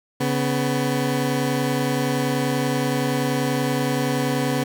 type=tone pair together; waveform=20% pulse; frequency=140 / 249.5 Hz; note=C#3 / B3; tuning=+18 / +18 cents; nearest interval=minor seventh; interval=1000 cents; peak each=-18 dBFS; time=0.2-4.64 s; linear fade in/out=10 ms; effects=none